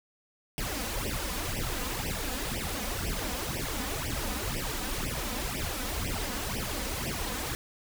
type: noise with flanger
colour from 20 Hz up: pink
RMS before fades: -33 dBFS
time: 0.58-7.55 s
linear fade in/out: 0 ms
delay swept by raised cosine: 0.36 to 4.06 ms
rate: 2 Hz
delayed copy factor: +1
effects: none